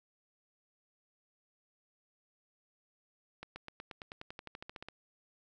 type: accelerating click train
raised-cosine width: 0.3 ms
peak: -28 dBFS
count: 17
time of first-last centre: 3.43-4.886 s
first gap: 130 ms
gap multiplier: 0.95
effects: none